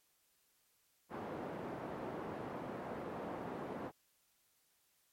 pink band-pass noise, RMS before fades -44 dBFS, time 1.09-3.92 s, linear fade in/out 50 ms, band 210 to 960 Hz, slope 12 dB/octave, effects white hiss -75 dBFS RMS until 5.12 s + MP3 64 kbps

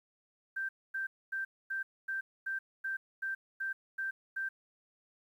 sine tone bursts, 1568 Hz, G6, in tune, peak -33 dBFS, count 11, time 0.56-4.49 s, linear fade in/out 10 ms, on 130 ms, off 250 ms, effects 11-bit

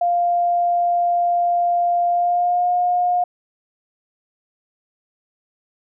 sine tone with pitch glide, 698.5 to 714 Hz, F5 to F5, 0 to +38 cents, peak -15 dBFS, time 0.01-3.24 s, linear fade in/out 5 ms, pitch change +38 cents, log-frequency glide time 2.09-2.69 s, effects none

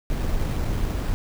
brown noise with sample-and-hold, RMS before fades -24 dBFS, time 0.1-1.14 s, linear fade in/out 0 ms, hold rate 6300 Hz, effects none

